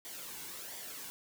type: noise with flanger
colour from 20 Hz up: white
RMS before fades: -45 dBFS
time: 0.05-1.1 s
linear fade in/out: 0 ms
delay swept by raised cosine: 0.74 to 1.64 ms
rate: 1.4 Hz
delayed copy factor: -0.55
effects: none